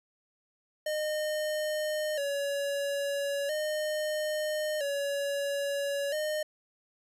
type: tone with vibrato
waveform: square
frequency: 587.3 Hz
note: D5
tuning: in tune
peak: -30 dBFS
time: 0.86-6.43 s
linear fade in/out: 5 ms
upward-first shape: square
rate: 0.38 Hz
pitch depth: 70 cents each way
effects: resampled to 32000 Hz